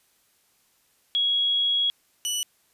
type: tone pair in turn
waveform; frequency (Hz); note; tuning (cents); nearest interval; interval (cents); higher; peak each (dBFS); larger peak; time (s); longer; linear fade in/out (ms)
sine / 20% pulse; 3322 / 2960; G#7 / F#7; 0 / 0; major second; 200; first; -20; neither; 1.15-1.9 / 2.25-2.43; first; 0
effects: white hiss -65 dBFS RMS until 2.73 s + resampled to 32000 Hz